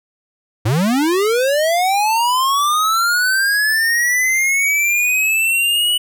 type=linear sweep; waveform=square; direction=up; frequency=98 to 2960 Hz; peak=-14 dBFS; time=0.65-5.98 s; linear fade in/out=10 ms; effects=none